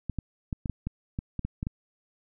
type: clicks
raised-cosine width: 5 ms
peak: -18 dBFS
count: 11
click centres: 0.097 / 0.187 / 0.528 / 0.658 / 0.697 / 0.87 / 1.189 / 1.393 / 1.45 / 1.629 / 1.669 s
effects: none